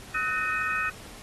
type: tone cluster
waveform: sine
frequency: 1276 / 1497 / 1833 / 2520 Hz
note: D#6 / F#6 / A#6 / D#7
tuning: +43 / +20 / -30 / +21 cents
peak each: -31 dBFS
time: 0.14-0.9 s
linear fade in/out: 10 ms
effects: pink hiss -46 dBFS RMS until 1.22 s + AAC 32 kbps